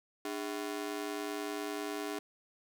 sawtooth ring-modulated tone, 353.9 Hz, F4, 23 cents sharp, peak -29 dBFS, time 0.25-2.19 s, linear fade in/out 2 ms, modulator 55 Hz, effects none

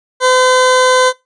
20% pulse tone, 510 Hz, C5, 44 cents flat, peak -3 dBFS, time 0.2-1.13 s, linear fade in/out 50 ms, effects noise-tail reverb RT60 0.2 s tail -19 dB re dry + resampled to 22050 Hz

